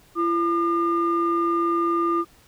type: tone pair together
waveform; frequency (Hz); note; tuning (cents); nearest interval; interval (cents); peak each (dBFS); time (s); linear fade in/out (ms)
sine; 338.4 / 1205.9; E4 / D6; +45 / +45; octave + minor seventh; 2200; -21; 0.15-2.25; 50
effects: tanh soft clip ceiling -13 dBFS + pink hiss -55 dBFS RMS until 2.47 s